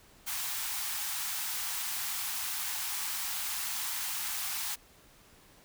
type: high-pass noise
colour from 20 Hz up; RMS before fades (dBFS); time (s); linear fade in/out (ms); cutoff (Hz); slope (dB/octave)
white; -35; 0.26-4.76; 20; 740; 96
effects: pink hiss -59 dBFS RMS until 5.64 s